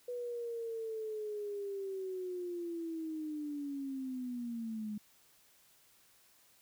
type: linear sweep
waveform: sine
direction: down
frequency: 492.2 to 207.7 Hz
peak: -37 dBFS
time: 0.08-4.98 s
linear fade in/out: 5 ms
effects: white hiss -66 dBFS RMS until 6.61 s

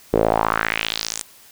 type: tone with band-pass filter sweep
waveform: sawtooth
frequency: 55 Hz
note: A1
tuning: in tune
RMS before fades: -21 dBFS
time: 0.13-1.23 s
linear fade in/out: 0 ms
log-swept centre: 420 to 8500 Hz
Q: 3
effects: white hiss -48 dBFS RMS until 1.51 s

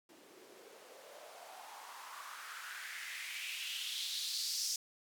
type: noise with band-pass filter sweep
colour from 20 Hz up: blue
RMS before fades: -44 dBFS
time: 0.09-4.76 s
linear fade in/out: 2 ms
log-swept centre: 300 to 5600 Hz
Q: 3.7
effects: none

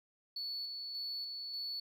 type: tone with tremolo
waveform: sine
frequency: 4435 Hz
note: C#8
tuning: in tune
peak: -36 dBFS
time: 0.36-1.8 s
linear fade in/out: 5 ms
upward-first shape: square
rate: 1.7 Hz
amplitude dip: 35%
effects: tanh soft clip ceiling -35 dBFS + 13-bit

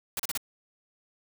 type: noise bursts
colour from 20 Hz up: white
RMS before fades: -31 dBFS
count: 4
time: 0.17-0.375 s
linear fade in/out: 2 ms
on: 25 ms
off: 35 ms
effects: none

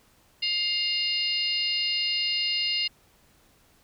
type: harmonic tone with a mistuned harmonic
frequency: 705 Hz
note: F5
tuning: 16 cents sharp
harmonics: 3 / 4 / 5 / 6 / 7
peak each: -34 / -27 / -40 / -30 / -31 dBFS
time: 0.42-2.88 s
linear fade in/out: 10 ms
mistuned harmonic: 5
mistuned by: +73 cents
effects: pink hiss -61 dBFS RMS until 3.83 s

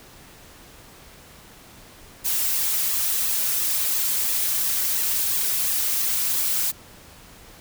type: noise with flanger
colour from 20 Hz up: blue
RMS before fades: -23 dBFS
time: 2.24-6.72 s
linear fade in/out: 20 ms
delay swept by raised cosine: 1.3 to 4.4 ms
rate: 2.9 Hz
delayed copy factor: -0.6
effects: pink hiss -47 dBFS RMS until 7.6 s

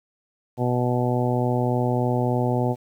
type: harmonic tone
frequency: 123.4 Hz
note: B2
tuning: 1 cent flat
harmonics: 1 / 2 / 3 / 4 / 5 / 6 / 7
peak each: -23 / -26 / -28 / -29 / -30 / -31 / -31 dBFS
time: 0.57-2.76 s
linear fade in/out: 50 ms
effects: 9-bit

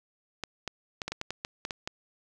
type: clicks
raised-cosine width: 0.2 ms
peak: -16 dBFS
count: 11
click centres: 0.437 / 0.677 / 1.018 / 1.08 / 1.12 / 1.214 / 1.306 / 1.449 / 1.651 / 1.708 / 1.875 s
effects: none

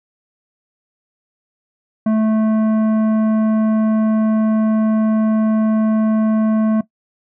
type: tone with tanh clipping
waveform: sine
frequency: 218.4 Hz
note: A3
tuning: 13 cents flat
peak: -14 dBFS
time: 2.06-6.81 s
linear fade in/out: 5 ms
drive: 11 dB
effects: noise-tail reverb RT60 0.1 s tail -17 dB re dry

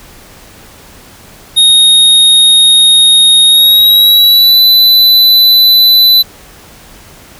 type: tone with pitch glide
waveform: square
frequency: 3729 to 3997 Hz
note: A#7 to B7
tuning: 0 to +20 cents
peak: -3 dBFS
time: 1.56-6.23 s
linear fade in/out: 20 ms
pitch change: +120 cents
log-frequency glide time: 3.46-4.62 s
effects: pink hiss -36 dBFS RMS until 7.39 s

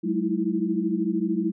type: tone cluster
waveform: sine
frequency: 187.7 / 212.8 / 319.4 / 332.6 Hz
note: F#3 / G#3 / D#4 / E4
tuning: +25 / +42 / +45 / +16 cents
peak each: -28 / -28 / -28 / -27 dBFS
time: 0.03-1.52 s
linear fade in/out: 20 ms
effects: none

